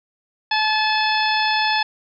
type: harmonic tone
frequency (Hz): 864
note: A5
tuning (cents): -32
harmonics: 1 / 2 / 3 / 4 / 5 / 6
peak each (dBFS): -20 / -23 / -25 / -26 / -27 / -28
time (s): 0.51-1.83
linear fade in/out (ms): 5
effects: none